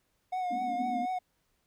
triangle tone with vibrato, 728 Hz, F#5, 28 cents flat, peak -28 dBFS, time 0.32-1.19 s, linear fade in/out 10 ms, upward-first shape triangle, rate 4.1 Hz, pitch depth 48 cents each way
white band-pass noise, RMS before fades -38 dBFS, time 0.5-1.06 s, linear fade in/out 10 ms, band 220 to 280 Hz, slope 96 dB/octave
effects pink hiss -75 dBFS RMS until 1.66 s

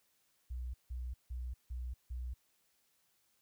sine tone bursts, 61.74 Hz, B1, in tune, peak -38 dBFS, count 5, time 0.5-2.34 s, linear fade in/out 10 ms, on 240 ms, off 160 ms, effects white hiss -75 dBFS RMS until 3.41 s

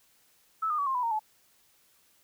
sine tone with pitch steps, 1307 / 1219.5 / 1137.8 / 1061.6 / 990.5 / 924.2 / 862.3 Hz, E6 / D#6 / C#6 / C6 / B5 / A#5 / A5, -15 / -35 / +45 / +25 / +5 / -15 / -35 cents, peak -26 dBFS, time 0.62-1.194 s, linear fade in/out 10 ms, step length 82 ms, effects white hiss -65 dBFS RMS until 2.23 s

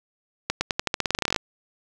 accelerating click train, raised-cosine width 0.2 ms, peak -5 dBFS, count 18, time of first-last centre 0.5-1.362 s, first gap 110 ms, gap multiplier 0.89, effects none

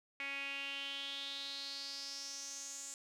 sawtooth tone with band-pass filter sweep, 277.7 Hz, C#4, 3 cents sharp, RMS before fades -44 dBFS, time 0.2-2.94 s, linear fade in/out 0 ms, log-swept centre 2300 to 7400 Hz, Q 6, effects none

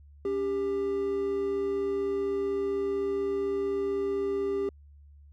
triangle tone pair together, 280.8 / 396.6 Hz, C#4 / G4, +22 / +20 cents, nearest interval tritone, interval 598 cents, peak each -35 / -25 dBFS, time 0.25-4.69 s, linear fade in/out 2 ms, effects added 72 Hz sine -50 dBFS peak until 5.32 s

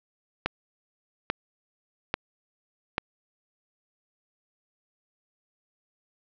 click train, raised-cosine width 0.3 ms, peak -8 dBFS, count 4, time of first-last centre 0.46-2.981 s, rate 1.19 Hz, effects low-pass 4000 Hz 12 dB/octave

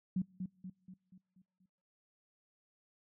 sine tone with echo, 185 Hz, F#3, in tune, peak -30 dBFS, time 0.16-0.22 s, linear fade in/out 5 ms, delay 240 ms, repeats 6, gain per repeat -6 dB, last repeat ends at 1.66 s, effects noise-tail reverb RT60 1.0 s tail -26 dB re dry

